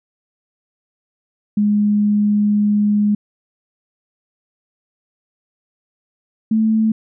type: tone pair in turn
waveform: sine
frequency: 207.7 / 219.8 Hz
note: G#3 / A3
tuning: 0 / -2 cents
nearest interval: minor second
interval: 98 cents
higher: second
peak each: -12 dBFS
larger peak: neither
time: 1.57-3.15 / 6.51-6.92 s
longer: first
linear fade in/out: 5 ms
effects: none